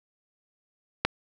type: click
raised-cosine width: 0.3 ms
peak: -5 dBFS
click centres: 1.05 s
effects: none